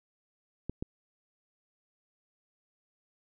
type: clicks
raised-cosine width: 3 ms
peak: -21 dBFS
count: 2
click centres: 0.696 / 0.825 s
effects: none